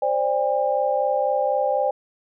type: chord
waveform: sine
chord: C suspended second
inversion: none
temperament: equal with one note detuned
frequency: 523.3 / 587.3 / 804.6 Hz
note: C5 / D5 / G5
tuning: 0 / 0 / +45 cents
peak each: -23 dBFS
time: 0.02-1.91 s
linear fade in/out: 5 ms
effects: none